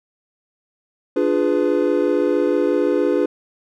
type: chord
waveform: triangle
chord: D diminished seventh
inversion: none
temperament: equal with one note detuned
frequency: 293.7 / 349.2 / 415.3 / 499.9 Hz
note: D4 / F4 / Ab4 / Cb5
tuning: 0 / 0 / 0 / +21 cents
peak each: -19 dBFS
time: 1.16-3.26 s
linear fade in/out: 5 ms
effects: none